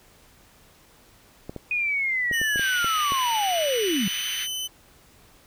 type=clicks; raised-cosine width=2 ms; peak=-20 dBFS; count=8; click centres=1.495 / 1.563 / 2.313 / 2.415 / 2.559 / 2.595 / 2.845 / 3.121 s
type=linear sweep; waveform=sine; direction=down; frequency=2489 to 174.61 Hz; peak=-22 dBFS; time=1.71-4.08 s; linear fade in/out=2 ms
type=tone with pitch glide; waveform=sawtooth; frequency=2960 to 3031 Hz; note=F#7 to F#7; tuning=0 to +41 cents; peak=-25 dBFS; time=2.32-4.68 s; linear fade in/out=20 ms; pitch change=+41 cents; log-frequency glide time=3.84-4.25 s
type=band-pass noise; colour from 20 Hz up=pink; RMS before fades=-34 dBFS; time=2.56-4.48 s; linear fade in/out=50 ms; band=1900 to 3600 Hz; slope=24 dB/octave
effects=pink hiss -55 dBFS RMS until 5.46 s